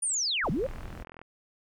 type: linear two-way sweep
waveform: sine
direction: down then up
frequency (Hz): 9640 to 122.7 to 580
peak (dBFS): -26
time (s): 0.02-0.67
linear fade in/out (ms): 10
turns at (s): 0.5
type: noise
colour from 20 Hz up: brown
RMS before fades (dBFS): -40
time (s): 0.43-1.04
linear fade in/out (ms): 20
type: click train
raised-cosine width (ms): 0.5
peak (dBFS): -30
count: 25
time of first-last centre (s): 0.64-1.216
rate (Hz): 41.7
effects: none